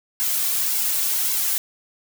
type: noise with flanger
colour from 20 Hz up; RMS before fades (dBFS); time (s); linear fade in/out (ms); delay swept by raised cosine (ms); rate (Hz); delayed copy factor
blue; -22; 0.2-1.58; 0; 1.6 to 3.2; 1.8; -0.8
effects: none